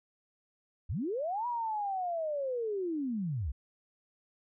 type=linear two-way sweep; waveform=sine; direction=up then down; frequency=55 to 980 to 55 Hz; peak=-31 dBFS; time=0.89-3.52 s; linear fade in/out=10 ms; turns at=1.47 s; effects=none